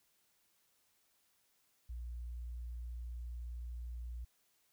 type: tone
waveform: sine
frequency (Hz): 59.6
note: A#1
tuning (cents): +39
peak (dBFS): -40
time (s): 1.89-4.25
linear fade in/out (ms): 10
effects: tanh soft clip ceiling -37 dBFS + white hiss -75 dBFS RMS until 4.72 s